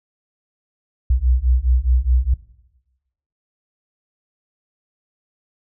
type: beating tone pair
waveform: sine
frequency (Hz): 60.1 / 64.9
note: B1 / C2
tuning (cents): -46 / -13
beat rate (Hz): 4.8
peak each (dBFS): -16 / -16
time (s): 1.1-2.34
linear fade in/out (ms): 5
effects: noise-tail reverb RT60 1.0 s tail -19 dB re dry + tanh soft clip ceiling -6 dBFS